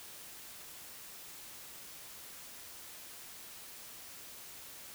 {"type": "silence", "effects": ["white hiss -50 dBFS RMS until 4.94 s"]}